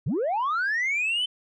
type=linear sweep; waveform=sine; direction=up; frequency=99 to 3083 Hz; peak=-21 dBFS; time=0.06-1.26 s; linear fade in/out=10 ms; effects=tanh soft clip ceiling -21 dBFS